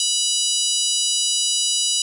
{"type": "harmonic tone", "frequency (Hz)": 980, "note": "B5", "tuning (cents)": -14, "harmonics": [3, 4, 5, 6, 7, 8, 9, 10], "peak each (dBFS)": [-24, -25, -26, -27, -27, -28, -29, -29], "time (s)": [0, 2.02], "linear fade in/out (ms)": 2, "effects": ["8-bit"]}